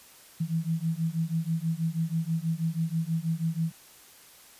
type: beating tone pair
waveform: sine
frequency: 160.4 / 166.6 Hz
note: E3 / E3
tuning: -47 / +19 cents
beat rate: 6.2 Hz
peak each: -29 dBFS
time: 0.4-3.72 s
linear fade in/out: 10 ms
effects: white hiss -53 dBFS RMS until 4.59 s + resampled to 32000 Hz